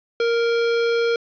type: tone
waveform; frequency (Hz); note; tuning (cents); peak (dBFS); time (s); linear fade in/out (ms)
square; 466.2; A#4; 0; -18; 0.2-1.16; 2
effects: resampled to 11025 Hz + 8-bit